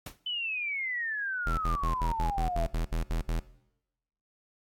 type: noise with exponential decay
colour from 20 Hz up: pink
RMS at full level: -36 dBFS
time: 0.06-0.2 s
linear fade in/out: 5 ms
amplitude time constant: 29 ms
type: exponential sweep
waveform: sine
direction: down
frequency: 3042 to 655 Hz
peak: -30 dBFS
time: 0.26-2.66 s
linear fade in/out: 5 ms
type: tone bursts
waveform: square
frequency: 41.2 Hz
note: E1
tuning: in tune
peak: -28 dBFS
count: 11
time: 1.46-3.4 s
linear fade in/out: 10 ms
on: 120 ms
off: 62 ms
effects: noise-tail reverb RT60 0.9 s tail -20 dB re dry + AAC 64 kbps